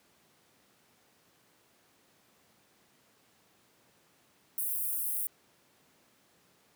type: high-pass noise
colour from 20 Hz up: white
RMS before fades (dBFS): -33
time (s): 4.58-5.27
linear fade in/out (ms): 0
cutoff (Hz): 9400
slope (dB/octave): 48
effects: pink hiss -66 dBFS RMS until 6.75 s + high-pass 150 Hz 12 dB/octave